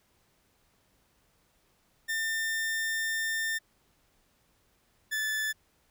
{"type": "tone pair in turn", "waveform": "40% pulse", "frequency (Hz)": [1800, 1745.7], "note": ["A6", "A6"], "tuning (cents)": [39, -14], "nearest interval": "minor second", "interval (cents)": 53, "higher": "first", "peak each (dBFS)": -28, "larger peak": "neither", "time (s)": [[2.08, 3.59], [5.11, 5.53]], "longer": "first", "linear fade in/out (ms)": 20, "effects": ["pink hiss -69 dBFS RMS until 5.9 s"]}